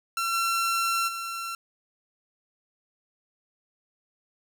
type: tone with level steps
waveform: sawtooth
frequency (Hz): 1355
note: E6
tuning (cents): +47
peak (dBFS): -22 / -20 / -28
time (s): 0.17-1.55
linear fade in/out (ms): 2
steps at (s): 0.32 / 1.07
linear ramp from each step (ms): 20
effects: none